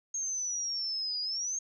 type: exponential two-way sweep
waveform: sine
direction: down then up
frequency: 6500 to 4858 to 6500 Hz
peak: -31 dBFS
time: 0.14-1.59 s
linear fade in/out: 5 ms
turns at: 1.21 s
effects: none